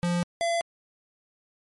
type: tone pair in turn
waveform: square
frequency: 174.61 / 678.2 Hz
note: F3 / E5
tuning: 0 / +49 cents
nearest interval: octave + major seventh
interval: 2349 cents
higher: second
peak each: -24 dBFS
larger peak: neither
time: 0.03-0.23 / 0.41-0.61 s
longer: neither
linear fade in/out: 0 ms
effects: MP3 48 kbps

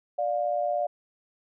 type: tone pair together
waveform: sine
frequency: 590 / 707.1 Hz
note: D5 / F5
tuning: +8 / +21 cents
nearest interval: minor third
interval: 313 cents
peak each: -27 dBFS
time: 0.18-0.87 s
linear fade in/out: 10 ms
effects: none

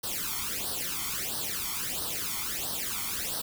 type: noise with flanger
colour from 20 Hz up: white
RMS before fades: -33 dBFS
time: 0.03-3.42 s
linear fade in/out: 10 ms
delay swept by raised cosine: 0.21 to 0.92 ms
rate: 1.5 Hz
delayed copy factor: +0.85
effects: none

